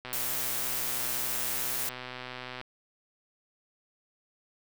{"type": "click train", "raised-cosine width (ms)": 0.3, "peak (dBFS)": -23, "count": 324, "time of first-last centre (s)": [0.05, 2.613], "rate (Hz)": 126}
{"type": "noise", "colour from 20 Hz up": "blue", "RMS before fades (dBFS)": -32, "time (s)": [0.13, 1.89], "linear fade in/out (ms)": 0}
{"effects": []}